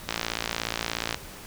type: click train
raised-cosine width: 0.2 ms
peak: -9 dBFS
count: 61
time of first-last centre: 0.09-1.144 s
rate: 56.9 Hz
effects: pink hiss -43 dBFS RMS until 1.46 s